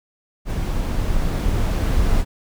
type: noise with level ramp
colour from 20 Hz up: brown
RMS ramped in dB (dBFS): -22 to -17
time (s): 0.45-2.25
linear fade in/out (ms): 50
effects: none